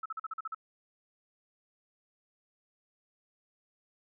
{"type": "tone bursts", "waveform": "sine", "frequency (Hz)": 1306, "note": "E6", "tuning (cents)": -17, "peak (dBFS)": -34, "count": 8, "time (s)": [0.03, 0.547], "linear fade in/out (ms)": 5, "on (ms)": 27, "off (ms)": 43, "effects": []}